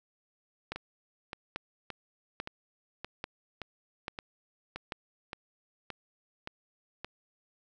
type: two click trains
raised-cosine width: 0.3 ms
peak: -22 / -19 dBFS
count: 12 / 6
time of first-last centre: 0.76-7.046 / 0.72-4.922 s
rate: 1.75 / 1.19 Hz
effects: none